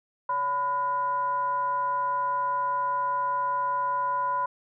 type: tone with frequency modulation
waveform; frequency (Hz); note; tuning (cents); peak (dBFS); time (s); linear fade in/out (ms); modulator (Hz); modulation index
sine; 1000; B5; +21; -24; 0.29-4.46; 5; 435; 0.44
effects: none